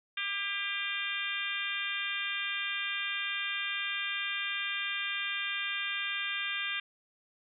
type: harmonic tone with a mistuned harmonic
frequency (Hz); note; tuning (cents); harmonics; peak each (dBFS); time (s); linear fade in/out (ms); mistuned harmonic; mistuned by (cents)
397.7; G4; +25; 3 / 4 / 5 / 6 / 7 / 8 / 9; -44 / -38 / -41 / -37 / -40 / -40 / -40; 0.17-6.8; 5; 4; +22
effects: none